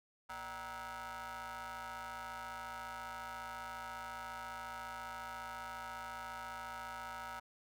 25% pulse ring-modulated tone, 176.5 Hz, F3, 19 cents sharp, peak -37 dBFS, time 0.29-7.4 s, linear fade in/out 10 ms, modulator 1120 Hz, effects none

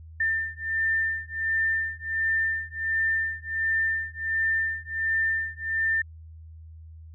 sine beating tone pair, 1793 / 1794.4 Hz, A6 / A6, +32 / +34 cents, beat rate 1.4 Hz, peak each -27 dBFS, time 0.2-6.02 s, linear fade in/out 5 ms, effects added 80 Hz sine -42 dBFS peak until 7.14 s

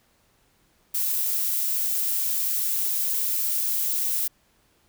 violet noise, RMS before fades -25 dBFS, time 0.94-4.28 s, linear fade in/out 10 ms, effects pink hiss -64 dBFS RMS until 4.88 s

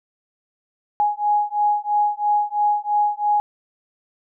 sine beating tone pair, 830.6 / 833.6 Hz, G#5 / G#5, 0 / +6 cents, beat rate 3 Hz, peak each -20 dBFS, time 1-3.4 s, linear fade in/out 0 ms, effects none

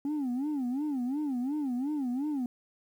sine tone with vibrato, 271.8 Hz, C#4, 34 cents flat, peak -26 dBFS, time 0.05-2.46 s, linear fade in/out 2 ms, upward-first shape sine, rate 2.8 Hz, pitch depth 200 cents each way, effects tanh soft clip ceiling -28 dBFS + 10-bit

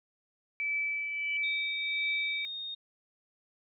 sine tone with tremolo, 2309 Hz, D7, 30 cents flat, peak -28 dBFS, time 0.6-2.45 s, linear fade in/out 0 ms, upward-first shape triangle, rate 1.5 Hz, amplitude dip 45%
sine tone with exponential growth, 2960 Hz, F#7, in tune, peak -37 dBFS, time 0.81-1.37 s, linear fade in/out 2 ms, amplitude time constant 120 ms
sine tone, 3698 Hz, A#7, 15 cents flat, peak -36 dBFS, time 1.43-2.75 s, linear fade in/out 10 ms
effects none

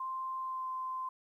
sine tone with pitch glide, 1046.5 to 1036.9 Hz, C6 to C6, 0 to -16 cents, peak -35 dBFS, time 0-1.09 s, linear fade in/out 5 ms, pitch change -16 cents, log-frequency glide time 0.38-0.68 s, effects 12-bit

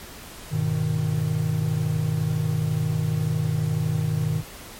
triangle chord, G# minor, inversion none, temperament equal with one note detuned, 101.45 / 123.47 / 155.56 Hz, G#2 / B2 / D#3, -40 / 0 / 0 cents, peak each -26 / -25 / -21 dBFS, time 0.5-4.43 s, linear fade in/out 50 ms, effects pink hiss -41 dBFS RMS until 4.79 s + MP3 64 kbps

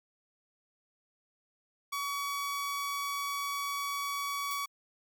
sawtooth tone, 1132 Hz, C#6, 36 cents sharp, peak -29 dBFS, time 1.92-4.66 s, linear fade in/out 10 ms
violet noise with exponential decay, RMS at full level -38 dBFS, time 4.51-4.68 s, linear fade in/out 1 ms, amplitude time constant 35 ms
effects none

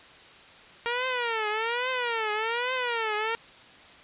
10% pulse tone with vibrato, 466.2 Hz, A#4, in tune, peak -18 dBFS, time 0.86-3.35 s, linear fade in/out 0 ms, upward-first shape triangle, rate 1.2 Hz, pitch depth 190 cents each way, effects white hiss -50 dBFS RMS until 4.03 s + resampled to 8000 Hz

